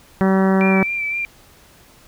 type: harmonic tone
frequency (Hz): 191.3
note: G3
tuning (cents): -42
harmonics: 1 / 2 / 3 / 4 / 5 / 6 / 7 / 8 / 9 / 10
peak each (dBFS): -14 / -20 / -24 / -26 / -28 / -30 / -31 / -32 / -33 / -34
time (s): 0.21-0.83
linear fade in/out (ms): 0
type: tone with vibrato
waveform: sine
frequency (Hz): 2349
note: D7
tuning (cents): 0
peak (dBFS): -20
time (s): 0.61-1.25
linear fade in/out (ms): 0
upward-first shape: sine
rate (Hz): 3.9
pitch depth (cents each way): 31
effects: pink hiss -49 dBFS RMS until 2.07 s

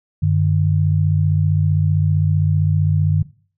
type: tone pair together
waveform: sine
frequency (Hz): 95.77 / 151.2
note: G2 / D#3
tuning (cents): -40 / -49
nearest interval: minor sixth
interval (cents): 791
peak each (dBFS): -16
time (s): 0.22-3.23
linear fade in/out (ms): 10
effects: noise-tail reverb RT60 0.4 s tail -17 dB re dry

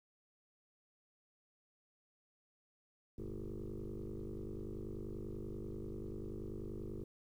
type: tone with frequency modulation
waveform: sine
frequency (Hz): 164.81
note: E3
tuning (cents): 0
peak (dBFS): -40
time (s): 3.18-7.04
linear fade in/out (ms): 5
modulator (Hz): 50.3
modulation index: 5.1
effects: tanh soft clip ceiling -38 dBFS + 12-bit

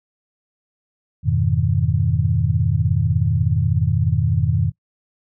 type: chord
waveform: sine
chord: F half-diminished seventh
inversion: none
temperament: equal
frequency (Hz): 87.31 / 103.83 / 123.47 / 155.56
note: F2 / Ab2 / Cb3 / Eb3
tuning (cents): 0 / 0 / 0 / 0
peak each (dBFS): -21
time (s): 1.23-4.72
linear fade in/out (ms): 50
effects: noise-tail reverb RT60 0.1 s tail -21 dB re dry

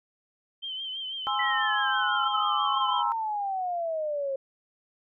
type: tone with vibrato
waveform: sine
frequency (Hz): 3109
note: G7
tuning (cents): -15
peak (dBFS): -32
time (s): 0.62-3.03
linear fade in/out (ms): 20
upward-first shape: triangle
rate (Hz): 6.1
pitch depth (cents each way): 60
type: chord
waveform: sine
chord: Ab augmented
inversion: none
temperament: equal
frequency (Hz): 830.6 / 1046.5 / 1318.5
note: Ab5 / C6 / E6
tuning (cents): 0 / 0 / 0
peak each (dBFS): -30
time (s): 1.27-3.12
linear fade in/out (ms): 0
type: exponential sweep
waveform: sine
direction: down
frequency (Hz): 1980 to 533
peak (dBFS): -27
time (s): 1.39-4.36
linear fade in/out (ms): 5
effects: none

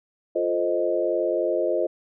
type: chord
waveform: sine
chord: F dominant seventh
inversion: none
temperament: equal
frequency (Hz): 349.2 / 440 / 523.3 / 622.3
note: F4 / A4 / C5 / Eb5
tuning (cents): 0 / 0 / 0 / 0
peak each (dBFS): -26 / -29 / -26 / -25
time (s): 0.35-1.87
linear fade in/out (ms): 10
effects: none

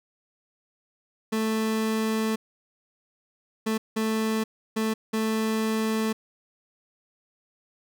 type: tone bursts at uneven times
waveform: 30% pulse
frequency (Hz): 220.1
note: A3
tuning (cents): +1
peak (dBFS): -21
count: 5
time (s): 1.32-2.36 / 3.66-3.78 / 3.96-4.44 / 4.76-4.94 / 5.13-6.13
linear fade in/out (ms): 10
effects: none

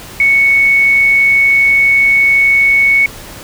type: tone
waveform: sine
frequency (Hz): 2217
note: C#7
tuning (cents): 0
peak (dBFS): -6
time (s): 0.2-3.06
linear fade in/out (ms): 2
effects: pink hiss -31 dBFS RMS until 3.43 s

